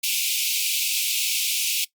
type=high-pass noise; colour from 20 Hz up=pink; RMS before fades=-24 dBFS; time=0.03-1.85 s; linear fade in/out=10 ms; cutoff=2300 Hz; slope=96 dB/octave; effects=noise-tail reverb RT60 0.1 s tail -19 dB re dry + Opus 48 kbps